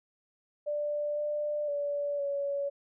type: tone with pitch steps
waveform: sine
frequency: 590 / 594 / 576 / 564 Hz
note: D5 / D5 / D5 / C#5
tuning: +8 / +20 / -34 / +30 cents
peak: -29 dBFS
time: 0.66-2.7 s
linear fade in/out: 20 ms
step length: 510 ms
effects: none